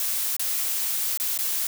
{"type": "noise with dropouts", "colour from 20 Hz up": "blue", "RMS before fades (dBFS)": -26, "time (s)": [0, 1.67], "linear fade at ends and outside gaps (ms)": 1, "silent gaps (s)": [[0.366, 0.395], [1.174, 1.199], [1.377, 1.388]], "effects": []}